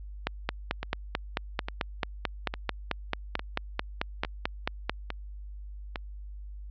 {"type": "two click trains", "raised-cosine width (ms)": 0.3, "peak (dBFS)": [-16, -10], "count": [7, 22], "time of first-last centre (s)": [[0.83, 5.958], [0.27, 4.896]], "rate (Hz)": [1.17, 4.54], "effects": ["added 50 Hz sine -39 dBFS peak until 6.7 s", "low-pass 4000 Hz 12 dB/octave"]}